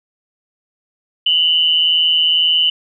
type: tone pair together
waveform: sine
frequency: 2848 / 3010 Hz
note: F7 / F#7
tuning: +33 / +29 cents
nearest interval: minor second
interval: 96 cents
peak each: -17 / -12 dBFS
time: 1.26-2.7 s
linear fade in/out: 5 ms
effects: none